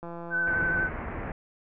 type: click train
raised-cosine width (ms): 1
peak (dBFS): -26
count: 140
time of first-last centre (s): 0.03-0.848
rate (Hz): 170
type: tone with vibrato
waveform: sine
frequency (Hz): 1520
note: F#6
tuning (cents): +46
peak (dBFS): -24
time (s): 0.3-0.9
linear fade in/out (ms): 50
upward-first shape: sine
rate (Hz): 12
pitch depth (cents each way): 22
type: low-pass noise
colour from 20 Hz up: pink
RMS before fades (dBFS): -35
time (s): 0.47-1.32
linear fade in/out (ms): 2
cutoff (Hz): 2200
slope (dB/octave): 48
effects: none